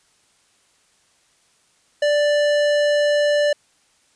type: tone with tanh clipping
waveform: sine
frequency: 587.3 Hz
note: D5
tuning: in tune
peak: -17 dBFS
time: 2.02-3.53 s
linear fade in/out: 5 ms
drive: 18 dB
effects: white hiss -60 dBFS RMS until 4.15 s + resampled to 22050 Hz